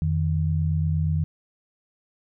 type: tone pair together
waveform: sine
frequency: 87.03 / 155.56 Hz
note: F2 / D#3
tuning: -6 / 0 cents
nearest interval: minor seventh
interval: 1006 cents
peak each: -23 dBFS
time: 0.02-1.24 s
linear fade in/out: 0 ms
effects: none